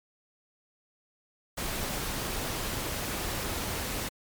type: noise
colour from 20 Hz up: pink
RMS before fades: -33 dBFS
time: 1.57-4.09 s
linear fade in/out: 10 ms
effects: MP3 96 kbps